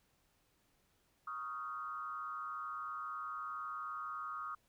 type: tone with frequency modulation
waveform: sine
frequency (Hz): 1244.5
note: D#6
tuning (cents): 0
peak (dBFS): -40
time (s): 1.27-4.55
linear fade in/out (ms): 5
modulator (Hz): 133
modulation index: 0.94
effects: pink hiss -75 dBFS RMS until 4.68 s